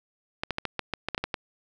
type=clicks; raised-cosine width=0.3 ms; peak=-12 dBFS; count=11; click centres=0.435 / 0.507 / 0.584 / 0.653 / 0.793 / 0.937 / 1.086 / 1.147 / 1.179 / 1.24 / 1.342 s; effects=none